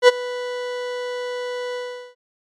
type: tone with ADSR envelope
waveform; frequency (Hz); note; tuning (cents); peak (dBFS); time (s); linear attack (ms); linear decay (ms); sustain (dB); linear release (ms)
40% pulse; 493.9; B4; 0; -4; 0.02-2.15; 61; 23; -20; 400
effects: low-pass 5000 Hz 12 dB/octave + MP3 96 kbps